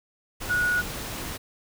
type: tone in noise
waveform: sine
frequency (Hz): 1457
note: F#6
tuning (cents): -27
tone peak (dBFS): -21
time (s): 0.49-0.82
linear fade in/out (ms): 20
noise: pink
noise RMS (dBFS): -34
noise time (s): 0.4-1.38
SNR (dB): +10
effects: none